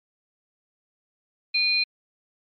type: tone pair together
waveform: sine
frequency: 2449 / 4130 Hz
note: D#7 / C8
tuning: -28 / -23 cents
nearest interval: major sixth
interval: 905 cents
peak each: -22 dBFS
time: 1.54-1.84 s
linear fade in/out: 10 ms
effects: MP3 48 kbps